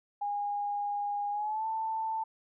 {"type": "tone with pitch glide", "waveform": "sine", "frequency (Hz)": [818, 886.9], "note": ["G#5", "A5"], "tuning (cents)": [-26, 14], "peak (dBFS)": -30, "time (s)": [0.21, 2.24], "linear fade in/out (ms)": 10, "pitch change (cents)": 140, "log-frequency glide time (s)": [1.31, 1.66], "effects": []}